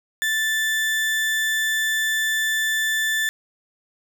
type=tone; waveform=35% pulse; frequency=1760 Hz; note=A6; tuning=in tune; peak=-18 dBFS; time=0.22-3.29 s; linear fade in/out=0 ms; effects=none